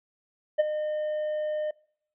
triangle tone with ADSR envelope, 609 Hz, D#5, 37 cents flat, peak -14 dBFS, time 0.58-1.71 s, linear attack 20 ms, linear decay 21 ms, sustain -11 dB, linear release 6 ms, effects noise-tail reverb RT60 0.6 s tail -24 dB re dry + resampled to 8000 Hz

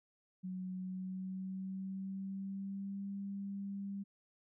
sine tone with pitch glide, 185 to 198.28 Hz, F#3 to G3, 0 to +20 cents, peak -39 dBFS, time 0.43-4.04 s, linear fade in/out 20 ms, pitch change +120 cents, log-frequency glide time 0.76-3.07 s, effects none

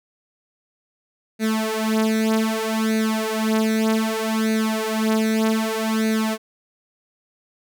sawtooth tone with flanger, 220 Hz, A3, in tune, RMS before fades -21 dBFS, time 1.39-6.38 s, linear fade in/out 50 ms, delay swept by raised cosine 0.47 to 5.07 ms, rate 0.64 Hz, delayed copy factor +0.9, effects none

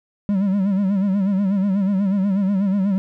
triangle tone with vibrato, 196 Hz, G3, in tune, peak -14 dBFS, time 0.29-2.98 s, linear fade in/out 0 ms, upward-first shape sine, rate 8.2 Hz, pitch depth 90 cents each way, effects none

